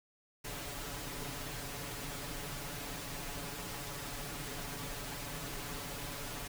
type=noise with comb filter; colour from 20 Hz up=pink; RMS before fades=-42 dBFS; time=0.44-6.48 s; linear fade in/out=10 ms; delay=7 ms; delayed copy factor=+0.85; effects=none